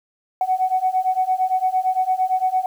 sine beating tone pair, 742 / 750.8 Hz, F#5 / F#5, +5 / +25 cents, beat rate 8.8 Hz, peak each -20 / -19 dBFS, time 0.41-2.66 s, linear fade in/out 2 ms, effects tanh soft clip ceiling -9 dBFS + 8-bit

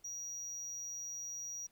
sine tone, 5760 Hz, F#8, 47 cents flat, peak -38 dBFS, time 0.04-1.67 s, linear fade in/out 10 ms, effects tanh soft clip ceiling -40 dBFS + pink hiss -72 dBFS RMS until 1.71 s

